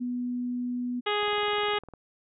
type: tone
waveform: sine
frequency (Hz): 246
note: B3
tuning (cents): -7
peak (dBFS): -28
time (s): 0-1.01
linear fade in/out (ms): 20
type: harmonic tone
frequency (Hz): 415.3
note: G#4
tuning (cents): 0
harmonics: 1 / 2 / 3 / 4 / 5 / 6 / 7 / 8 / 9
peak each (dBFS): -29 / -32 / -32 / -37 / -35 / -40 / -35 / -37 / -41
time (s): 1.06-1.79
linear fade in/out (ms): 10
type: click train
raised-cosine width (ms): 1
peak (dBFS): -31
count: 15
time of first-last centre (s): 1.23-1.937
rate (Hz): 19.8
effects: none